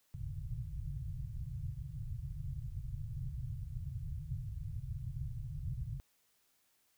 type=low-pass noise; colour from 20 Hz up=white; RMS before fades=-41 dBFS; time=0.14-6 s; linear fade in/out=0 ms; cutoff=150 Hz; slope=96 dB/octave; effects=white hiss -74 dBFS RMS until 6.97 s